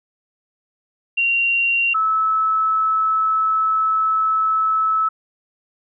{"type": "tone pair in turn", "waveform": "sine", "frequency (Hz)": [2759, 1302.1], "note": ["F7", "E6"], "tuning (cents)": [-22, -22], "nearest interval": "octave + minor second", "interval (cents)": 1300, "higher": "first", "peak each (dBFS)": [-15, -15], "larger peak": "neither", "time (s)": [[1.17, 1.94], [1.94, 5.09]], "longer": "second", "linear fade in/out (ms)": 10, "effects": []}